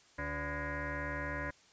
sine tone with frequency modulation, 794 Hz, G5, 22 cents sharp, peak -35 dBFS, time 0.18-1.51 s, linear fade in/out 10 ms, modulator 216 Hz, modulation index 5.4, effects white hiss -63 dBFS RMS until 1.72 s + resampled to 16000 Hz

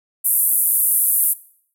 pink band-pass noise, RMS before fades -17 dBFS, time 0.24-1.34 s, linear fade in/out 20 ms, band 10000 to 14000 Hz, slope 48 dB/octave, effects noise-tail reverb RT60 0.6 s tail -19 dB re dry

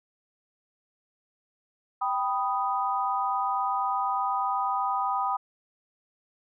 sine chord, G augmented, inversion none, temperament equal, 784 / 987.8 / 1244.5 Hz, G5 / B5 / D#6, 0 / 0 / 0 cents, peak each -29 dBFS, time 2.01-5.37 s, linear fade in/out 10 ms, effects none

